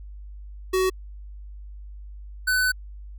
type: tone pair in turn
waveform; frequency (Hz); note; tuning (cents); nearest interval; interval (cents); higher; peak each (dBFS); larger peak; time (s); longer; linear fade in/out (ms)
square; 374.5 / 1504.1; F#4 / F#6; +21 / +28; 2 octaves; 2407; second; -20; neither; 0.73-0.9 / 2.47-2.72; second; 10
effects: added 50 Hz sine -37 dBFS peak until 3.18 s